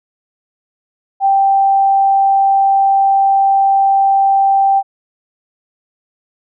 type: tone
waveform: sine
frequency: 784 Hz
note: G5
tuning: in tune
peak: -8 dBFS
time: 1.2-4.83 s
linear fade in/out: 50 ms
effects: none